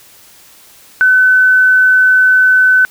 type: tone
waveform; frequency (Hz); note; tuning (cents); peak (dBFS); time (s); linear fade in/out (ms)
sine; 1512; F#6; +37; -5; 1.01-2.85; 0
effects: white hiss -42 dBFS RMS until 2.9 s